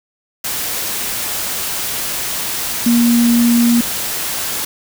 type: tone in noise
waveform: sine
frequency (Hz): 236.4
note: A#3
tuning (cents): +24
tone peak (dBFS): -9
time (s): 2.86-3.81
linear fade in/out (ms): 5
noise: white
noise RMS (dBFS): -21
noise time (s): 0.44-4.65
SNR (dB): +9
effects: none